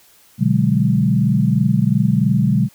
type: chord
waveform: sine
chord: G# half-diminished seventh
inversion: first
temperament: equal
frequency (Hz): 123.47 / 146.83 / 185 / 207.7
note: B2 / D3 / F#3 / G#3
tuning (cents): 0 / 0 / 0 / 0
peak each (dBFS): -18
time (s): 0.38-2.69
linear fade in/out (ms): 50
effects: white hiss -51 dBFS RMS until 2.74 s